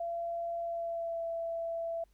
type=tone with pitch glide; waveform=sine; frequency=680 to 667.2 Hz; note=F5 to E5; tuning=-46 to +21 cents; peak=-33 dBFS; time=0-2.04 s; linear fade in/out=5 ms; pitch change=-33 cents; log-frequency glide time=0.6-1.23 s; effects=added 50 Hz sine -64 dBFS peak until 2.13 s + pink hiss -75 dBFS RMS until 2.13 s